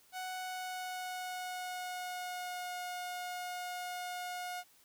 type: tone with pitch glide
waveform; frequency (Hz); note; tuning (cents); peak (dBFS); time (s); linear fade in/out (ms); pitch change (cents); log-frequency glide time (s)
sawtooth; 741 to 719.9; F#5 to F#5; +2 to -48; -35; 0.12-4.64; 50; -50; 0.34-2.76
effects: white hiss -65 dBFS RMS until 4.84 s